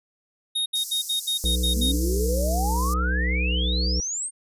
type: tone bursts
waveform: square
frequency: 3727 Hz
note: A#7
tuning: 1 cent flat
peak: -23 dBFS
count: 8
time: 0.55-1.92 s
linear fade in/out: 10 ms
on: 110 ms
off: 70 ms
type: high-pass noise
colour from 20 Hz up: pink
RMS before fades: -34 dBFS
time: 0.75-2.94 s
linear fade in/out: 5 ms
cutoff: 5100 Hz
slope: 48 dB/octave
type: harmonic tone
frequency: 62.3 Hz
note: B1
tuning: 16 cents sharp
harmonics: 1 / 3 / 5 / 7 / 8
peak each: -22 / -32 / -36 / -39 / -38 dBFS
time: 1.44-4 s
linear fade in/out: 0 ms
type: exponential sweep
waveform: sine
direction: up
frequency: 215.1 to 8870 Hz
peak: -26 dBFS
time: 1.74-4.31 s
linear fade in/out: 50 ms
effects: resampled to 32000 Hz